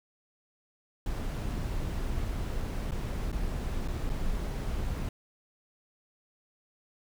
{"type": "noise with dropouts", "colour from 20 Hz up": "brown", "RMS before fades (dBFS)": -32, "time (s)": [1.06, 5.09], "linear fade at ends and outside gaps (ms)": 2, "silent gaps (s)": [[2.91, 2.918], [3.318, 3.327], [3.877, 3.883], [4.095, 4.099]], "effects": []}